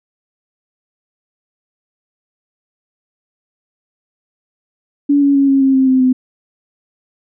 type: tone with pitch steps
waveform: sine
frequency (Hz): 285.5 / 281.1 / 276.7 / 272.4 / 268.2 / 264.1 / 260 / 256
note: D4 / C#4 / C#4 / C#4 / C4 / C4 / C4 / C4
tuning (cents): -49 / +24 / -3 / -30 / +43 / +16 / -11 / -38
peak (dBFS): -8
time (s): 5.09-6.13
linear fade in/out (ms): 10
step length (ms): 130
effects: none